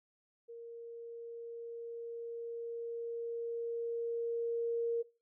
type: tone with level ramp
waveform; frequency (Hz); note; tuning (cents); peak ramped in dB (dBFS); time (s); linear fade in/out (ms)
sine; 465.9; A#4; -1; -45 to -30; 0.48-5.03; 20
effects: noise-tail reverb RT60 0.3 s tail -19 dB re dry